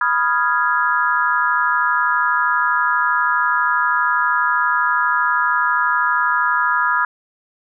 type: chord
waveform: sine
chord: F half-diminished seventh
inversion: second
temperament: equal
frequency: 987.8 / 1244.5 / 1396.9 / 1661.2 Hz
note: Cb6 / Eb6 / F6 / Ab6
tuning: 0 / 0 / 0 / 0 cents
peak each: -20 dBFS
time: 0.01-7.05 s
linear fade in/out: 2 ms
effects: none